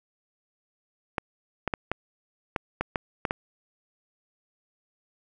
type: clicks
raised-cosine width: 0.5 ms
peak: -11 dBFS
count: 9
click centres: 1.182 / 1.677 / 1.738 / 1.916 / 2.562 / 2.81 / 2.958 / 3.252 / 3.309 s
effects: none